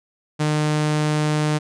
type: tone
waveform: sawtooth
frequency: 151.7 Hz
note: D#3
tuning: 44 cents flat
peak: -14 dBFS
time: 0.39-1.59 s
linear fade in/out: 20 ms
effects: resampled to 22050 Hz